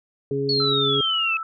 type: harmonic tone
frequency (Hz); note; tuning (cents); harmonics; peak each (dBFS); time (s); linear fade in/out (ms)
138.59; C#3; 0; 1 / 2 / 3; -28 / -29 / -23; 0.31-1.01; 2
type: exponential sweep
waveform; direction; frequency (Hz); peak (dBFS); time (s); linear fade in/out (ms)
sine; down; 4435 to 2578; -20; 0.49-1.37; 2
type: tone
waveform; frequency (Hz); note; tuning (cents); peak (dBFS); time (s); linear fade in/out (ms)
sine; 1320; E6; +2; -27; 0.6-1.43; 2
effects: none